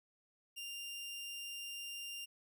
sawtooth tone, 2794 Hz, F7, in tune, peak -40 dBFS, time 0.56-2.26 s, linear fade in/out 20 ms, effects none

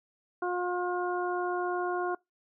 harmonic tone, 357.2 Hz, F4, 39 cents sharp, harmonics 1 / 2 / 3 / 4, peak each -31 / -34 / -36 / -37 dBFS, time 0.42-2.15 s, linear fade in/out 5 ms, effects noise-tail reverb RT60 0.2 s tail -26 dB re dry

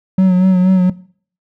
triangle tone with vibrato, 185 Hz, F#3, in tune, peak -5 dBFS, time 0.18-0.9 s, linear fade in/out 5 ms, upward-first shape sine, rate 4.2 Hz, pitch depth 38 cents each way, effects noise-tail reverb RT60 0.5 s tail -19 dB re dry

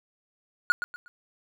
triangle tone with echo, 1440 Hz, F#6, 47 cents flat, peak -15 dBFS, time 0.7-0.72 s, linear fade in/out 0 ms, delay 120 ms, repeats 3, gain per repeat -10 dB, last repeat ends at 1.08 s, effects none

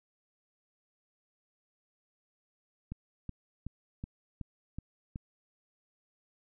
click train, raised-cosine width 5 ms, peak -26 dBFS, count 7, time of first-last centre 2.92-5.159 s, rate 2.68 Hz, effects none

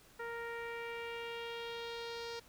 sawtooth tone with low-pass filter sweep, 466.2 Hz, A#4, in tune, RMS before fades -43 dBFS, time 0.19-2.4 s, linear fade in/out 10 ms, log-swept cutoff 1700 to 4900 Hz, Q 2.7, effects pink hiss -62 dBFS RMS until 2.48 s

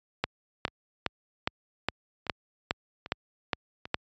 two click trains, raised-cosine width 0.3 ms, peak -9 / -23 dBFS, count 10 / 5, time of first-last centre 0.24-3.944 / 0.68-3.855 s, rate 2.43 / 1.26 Hz, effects high-pass 60 Hz 12 dB/octave + resampled to 16000 Hz

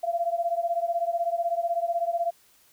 sine beating tone pair, 678 / 694 Hz, E5 / F5, +49 / -11 cents, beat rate 16 Hz, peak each -26 / -28 dBFS, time 0.03-2.31 s, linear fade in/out 10 ms, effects white hiss -60 dBFS RMS until 2.72 s

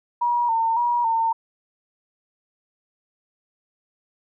sine tone with vibrato, 932.3 Hz, A#5, in tune, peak -18 dBFS, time 0.21-1.33 s, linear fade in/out 10 ms, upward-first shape square, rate 1.8 Hz, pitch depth 48 cents each way, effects none

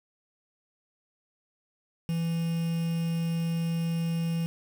triangle tone with quantisation, 166.2 Hz, E3, 15 cents sharp, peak -24 dBFS, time 2.09-4.46 s, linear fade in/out 0 ms, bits 7, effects none

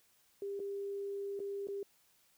sine tone with dropouts, 399.1 Hz, G4, 31 cents sharp, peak -37 dBFS, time 0.42-1.83 s, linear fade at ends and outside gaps 2 ms, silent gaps 0.594-0.6 / 1.393-1.401 / 1.672-1.685 s, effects white hiss -70 dBFS RMS until 2.37 s

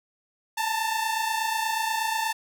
sawtooth tone pair together, 875.7 / 904 Hz, A5 / A5, -8 / +47 cents, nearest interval minor second, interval 55 cents, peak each -24 dBFS, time 0.57-2.33 s, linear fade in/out 10 ms, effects none

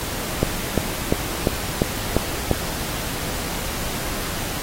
click train, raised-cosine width 2 ms, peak -3 dBFS, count 7, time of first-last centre 0.43-2.513 s, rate 2.88 Hz, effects pink hiss -28 dBFS RMS until 4.62 s + AAC 48 kbps

